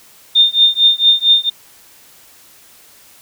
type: tone with tremolo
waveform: sine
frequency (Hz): 3628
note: A#7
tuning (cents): -48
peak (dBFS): -4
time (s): 0.35-1.5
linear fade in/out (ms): 10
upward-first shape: triangle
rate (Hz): 4.4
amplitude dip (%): 100
effects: white hiss -45 dBFS RMS until 3.21 s